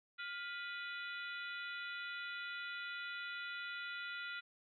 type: harmonic tone with a mistuned harmonic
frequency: 493.9 Hz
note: B4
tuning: in tune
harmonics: 3 / 4 / 5 / 6 / 7 / 8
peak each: -44 / -50 / -51 / -55 / -53 / -54 dBFS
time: 0.18-4.41 s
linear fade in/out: 20 ms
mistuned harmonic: 3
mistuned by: -89 cents
effects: none